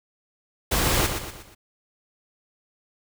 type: noise with echo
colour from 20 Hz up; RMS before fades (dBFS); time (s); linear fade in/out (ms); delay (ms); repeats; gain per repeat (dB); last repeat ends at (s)
pink; -22; 0.71-1.07; 10; 120; 4; -7; 1.55
effects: none